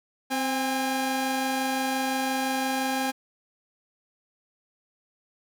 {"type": "tone pair together", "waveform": "sawtooth", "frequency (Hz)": [261.4, 810], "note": ["C4", "G#5"], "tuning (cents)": [-1, -43], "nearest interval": "octave + minor sixth", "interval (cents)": 1958, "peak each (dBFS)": -24, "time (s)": [0.3, 3.12], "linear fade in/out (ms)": 20, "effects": []}